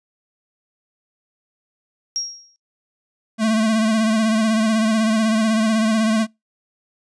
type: tone with exponential decay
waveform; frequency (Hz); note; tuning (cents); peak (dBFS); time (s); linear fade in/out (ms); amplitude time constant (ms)
sine; 5600; F8; +4; -18; 2.16-2.56; 0; 85
type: tone with vibrato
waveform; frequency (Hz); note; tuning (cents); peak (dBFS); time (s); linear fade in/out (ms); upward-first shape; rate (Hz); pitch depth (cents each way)
square; 220; A3; 0; -16; 3.38-6.27; 50; sine; 16; 43
effects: noise-tail reverb RT60 0.2 s tail -26 dB re dry + resampled to 22050 Hz